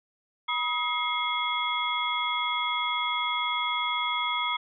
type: tone cluster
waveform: sine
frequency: 969 / 1263 / 2143 / 3345 Hz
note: B5 / D#6 / C7 / G#7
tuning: -33 / +26 / +41 / +12 cents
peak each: -31 dBFS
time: 0.48-4.57 s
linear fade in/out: 10 ms
effects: none